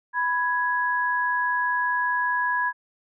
sine tone pair together, 990 / 1665 Hz, B5 / G#6, +4 / +4 cents, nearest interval major sixth, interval 900 cents, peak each -24 dBFS, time 0.13-2.73 s, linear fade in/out 50 ms, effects none

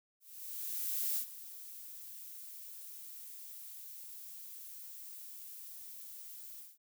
violet noise with ADSR envelope, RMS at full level -34 dBFS, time 0.2-6.78 s, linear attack 970 ms, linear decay 85 ms, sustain -15 dB, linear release 190 ms, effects none

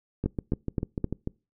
two click trains, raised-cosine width 3 ms, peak -16 / -13 dBFS, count 8 / 4, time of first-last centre 0.24-1.274 / 0.26-1.043 s, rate 6.77 / 3.83 Hz, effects noise-tail reverb RT60 0.3 s tail -25 dB re dry

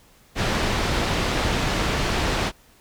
pink low-pass noise, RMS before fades -23 dBFS, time 0.35-2.52 s, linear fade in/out 50 ms, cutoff 4600 Hz, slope 12 dB/octave, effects pink hiss -55 dBFS RMS until 2.8 s

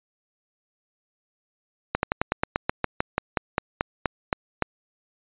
slowing click train, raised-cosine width 0.5 ms, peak -6 dBFS, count 17, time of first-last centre 1.95-4.623 s, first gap 81 ms, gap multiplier 1.09, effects resampled to 8000 Hz

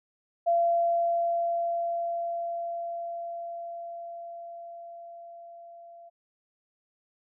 sine tone with level ramp, 683 Hz, F5, 39 cents flat, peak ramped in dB -20 to -46 dBFS, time 0.46-6.1 s, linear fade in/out 20 ms, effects none

